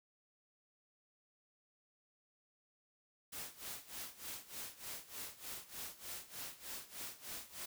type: noise with tremolo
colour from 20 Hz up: white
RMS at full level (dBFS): -45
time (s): 3.32-7.66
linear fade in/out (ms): 10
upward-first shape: sine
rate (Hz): 3.3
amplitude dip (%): 85
effects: none

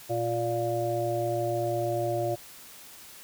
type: harmonic tone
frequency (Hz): 117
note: A#2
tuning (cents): +7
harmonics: 1 / 3 / 5 / 6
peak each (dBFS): -33 / -31 / -30 / -32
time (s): 0.09-2.36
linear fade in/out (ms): 20
effects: white hiss -48 dBFS RMS until 3.23 s

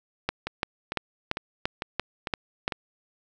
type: two click trains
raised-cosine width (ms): 0.3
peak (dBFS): -9 / -14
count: 8 / 6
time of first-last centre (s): 0.29-2.679 / 0.47-2.722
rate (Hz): 2.93 / 2.22
effects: none

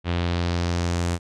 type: tone with low-pass filter sweep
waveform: sawtooth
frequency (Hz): 86.6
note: F2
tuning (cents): -14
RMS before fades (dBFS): -24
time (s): 0.04-1.19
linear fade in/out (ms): 50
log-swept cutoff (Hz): 3200 to 8400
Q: 1.8
effects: none

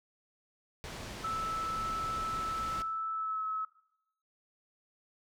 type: low-pass noise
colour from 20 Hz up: pink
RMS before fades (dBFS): -43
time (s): 0.84-2.82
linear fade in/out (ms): 0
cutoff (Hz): 6600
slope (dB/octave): 12
type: tone with pitch glide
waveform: sine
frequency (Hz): 1314 to 1290.7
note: E6 to E6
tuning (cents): -6 to -37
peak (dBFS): -32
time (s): 1.24-3.65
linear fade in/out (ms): 5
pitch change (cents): -31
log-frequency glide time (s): 3.12-3.44
effects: noise-tail reverb RT60 0.8 s tail -18 dB re dry

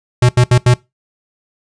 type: tone bursts at uneven times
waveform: square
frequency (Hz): 123.47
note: B2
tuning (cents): 0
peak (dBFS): -7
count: 4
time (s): 0.22-0.29 / 0.37-0.44 / 0.51-0.58 / 0.66-0.74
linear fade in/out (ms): 5
effects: noise-tail reverb RT60 0.2 s tail -21 dB re dry + resampled to 22050 Hz

